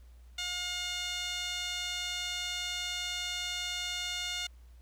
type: tone with band-pass filter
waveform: 15% pulse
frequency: 715 Hz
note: F5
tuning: 41 cents sharp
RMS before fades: -36 dBFS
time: 0.38-4.47 s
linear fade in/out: 5 ms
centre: 4300 Hz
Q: 3.2
effects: added 60 Hz sine -51 dBFS peak until 4.81 s + pink hiss -69 dBFS RMS until 4.81 s